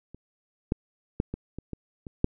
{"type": "clicks", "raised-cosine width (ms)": 3, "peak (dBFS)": [-30, -11, -11, -19, -23, -21, -26, -8], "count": 8, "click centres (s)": [0.146, 0.721, 1.201, 1.34, 1.586, 1.733, 2.068, 2.244], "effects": []}